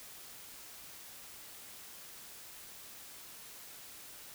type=silence; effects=white hiss -51 dBFS RMS until 4.34 s